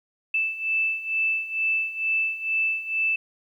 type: beating tone pair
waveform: sine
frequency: 2637 / 2639.2 Hz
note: E7 / E7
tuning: 0 / +1 cents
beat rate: 2.2 Hz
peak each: -28 / -24 dBFS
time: 0.34-3.16 s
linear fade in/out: 5 ms
effects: 10-bit